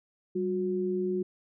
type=tone pair together; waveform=sine; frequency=193.49 / 363.9 Hz; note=G3 / F#4; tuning=-22 / -29 cents; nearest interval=major seventh; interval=1093 cents; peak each=-32 / -28 dBFS; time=0.35-1.23 s; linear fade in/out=10 ms; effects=none